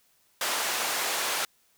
pink band-pass noise, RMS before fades -29 dBFS, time 0.41-1.45 s, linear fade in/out 2 ms, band 680 to 14000 Hz, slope 12 dB/octave, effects white hiss -66 dBFS RMS until 1.77 s

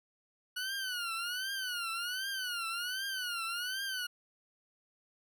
20% pulse tone with vibrato, 1462 Hz, F#6, 21 cents flat, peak -30 dBFS, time 0.56-4.07 s, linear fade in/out 10 ms, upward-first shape triangle, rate 1.3 Hz, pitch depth 170 cents each way, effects none

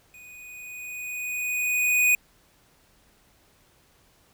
square tone with level ramp, 2481 Hz, D#7, 6 cents flat, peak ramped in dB -46 to -17 dBFS, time 0.14-2.15 s, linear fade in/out 2 ms, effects pink hiss -61 dBFS RMS until 4.33 s

